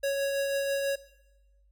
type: tone with tremolo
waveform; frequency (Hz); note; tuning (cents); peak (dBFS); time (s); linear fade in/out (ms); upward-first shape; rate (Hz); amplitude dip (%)
square; 554.4; C#5; 0; -26; 0.03-0.96; 10; triangle; 6.1; 30
effects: noise-tail reverb RT60 1.0 s tail -17 dB re dry + added 50 Hz sine -60 dBFS peak until 1.71 s